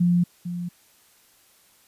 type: tone with echo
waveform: sine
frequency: 175.3 Hz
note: F3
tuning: 7 cents sharp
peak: -16 dBFS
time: 0-0.24 s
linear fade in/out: 10 ms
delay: 450 ms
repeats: 1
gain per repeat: -11 dB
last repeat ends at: 0.69 s
effects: white hiss -58 dBFS RMS until 1.87 s + resampled to 32000 Hz